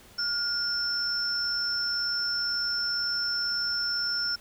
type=tone pair together; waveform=sine; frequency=1422 / 5369 Hz; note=F6 / E8; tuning=+31 / +31 cents; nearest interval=octave + major seventh; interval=2300 cents; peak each=-32 / -27 dBFS; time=0.18-4.36 s; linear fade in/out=10 ms; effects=pink hiss -53 dBFS RMS until 4.4 s